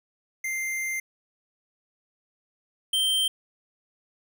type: tone pair in turn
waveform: square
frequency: 2093 / 3136 Hz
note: C7 / G7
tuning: 0 / 0 cents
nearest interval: perfect fifth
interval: 700 cents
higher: second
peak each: -28 / -22 dBFS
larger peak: second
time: 0.44-1 / 2.93-3.28 s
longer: first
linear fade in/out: 5 ms
effects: none